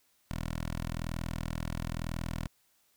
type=tone with notch filter; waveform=10% pulse; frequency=41 Hz; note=E1; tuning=9 cents flat; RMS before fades=-36 dBFS; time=0.31-2.47 s; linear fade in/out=0 ms; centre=430 Hz; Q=1.3; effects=white hiss -70 dBFS RMS until 2.96 s